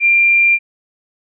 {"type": "tone", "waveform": "sine", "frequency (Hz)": 2382, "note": "D7", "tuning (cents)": 24, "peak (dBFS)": -8, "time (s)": [0, 0.59], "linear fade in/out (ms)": 50, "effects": []}